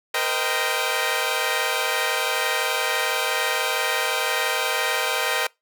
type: chord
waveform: 10% pulse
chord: C minor seventh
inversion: third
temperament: equal with one note detuned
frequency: 466.2 / 512.2 / 622.3 / 784 Hz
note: Bb4 / C5 / Eb5 / G5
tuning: 0 / -37 / 0 / 0 cents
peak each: -19 dBFS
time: 0.14-5.47 s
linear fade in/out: 5 ms
effects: noise-tail reverb RT60 0.2 s tail -24 dB re dry